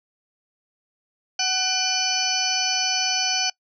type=harmonic tone with a mistuned harmonic; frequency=749 Hz; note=F#5; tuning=21 cents sharp; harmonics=1 / 2 / 3 / 4 / 6 / 7 / 8; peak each=-29 / -32 / -30 / -28 / -26 / -28 / -26 dBFS; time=1.39-3.5 s; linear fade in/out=5 ms; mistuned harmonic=3; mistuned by=+110 cents; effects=noise-tail reverb RT60 0.1 s tail -23 dB re dry